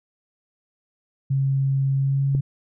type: tone with pitch glide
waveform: sine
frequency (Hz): 136 to 137.82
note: C#3 to C#3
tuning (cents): -33 to -10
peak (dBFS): -18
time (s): 1.3-2.41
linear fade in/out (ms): 10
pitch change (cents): +23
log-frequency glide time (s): 1.96-2.23
type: click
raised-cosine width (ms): 3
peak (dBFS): -17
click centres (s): 2.35
effects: none